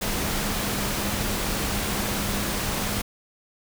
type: tone in noise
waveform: sine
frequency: 202.8 Hz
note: G#3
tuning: 41 cents flat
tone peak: -33 dBFS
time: 0.01-3.02 s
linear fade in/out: 10 ms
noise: pink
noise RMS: -27 dBFS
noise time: 0.01-3.02 s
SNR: -9 dB
effects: none